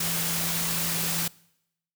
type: tone in noise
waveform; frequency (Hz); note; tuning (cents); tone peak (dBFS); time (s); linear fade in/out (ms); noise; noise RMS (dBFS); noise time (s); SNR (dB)
sine; 167.6; E3; +29; -34; 0-1.28; 5; white; -28; 0-1.28; -9
effects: noise-tail reverb RT60 0.8 s tail -23 dB re dry